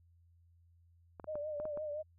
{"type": "clicks", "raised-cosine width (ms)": 1, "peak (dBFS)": -32, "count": 6, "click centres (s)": [1.198, 1.243, 1.355, 1.6, 1.654, 1.774]}
{"type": "tone with vibrato", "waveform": "sine", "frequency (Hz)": 601, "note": "D5", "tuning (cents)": 40, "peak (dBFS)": -37, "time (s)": [1.27, 2.03], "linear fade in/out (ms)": 20, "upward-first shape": "triangle", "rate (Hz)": 5.8, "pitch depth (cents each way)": 71}
{"effects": ["added 85 Hz sine -63 dBFS peak until 2.18 s"]}